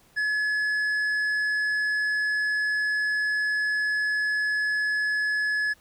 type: tone with tanh clipping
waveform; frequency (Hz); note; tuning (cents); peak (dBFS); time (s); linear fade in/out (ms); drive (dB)
triangle; 1703; G#6; +43; -24; 0.16-5.74; 20; 10
effects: pink hiss -59 dBFS RMS until 5.8 s